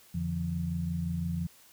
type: tone cluster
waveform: sine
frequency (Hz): 86.1 / 144.9 / 170.7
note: F2 / D3 / F3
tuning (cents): -24 / -23 / -39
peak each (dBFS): -35 / -39 / -31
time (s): 0.14-1.47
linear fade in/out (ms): 10
effects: white hiss -58 dBFS RMS until 1.72 s